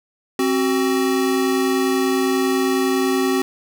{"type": "tone pair together", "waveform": "square", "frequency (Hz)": [265.8, 375.9], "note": ["C4", "F#4"], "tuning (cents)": [27, 27], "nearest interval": "tritone", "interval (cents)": 600, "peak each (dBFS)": [-20, -20], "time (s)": [0.39, 3.42], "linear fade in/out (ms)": 2, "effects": []}